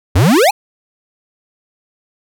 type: exponential sweep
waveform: square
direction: up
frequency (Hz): 77.78 to 894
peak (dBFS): -8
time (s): 0.15-0.51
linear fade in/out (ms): 10
effects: none